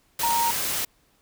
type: tone in noise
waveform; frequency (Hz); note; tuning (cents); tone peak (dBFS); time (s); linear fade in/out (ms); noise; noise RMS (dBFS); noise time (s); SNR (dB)
sine; 932.3; A#5; 0; -21; 0.23-0.51; 5; white; -27; 0.19-0.85; +3
effects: pink hiss -64 dBFS RMS until 1.21 s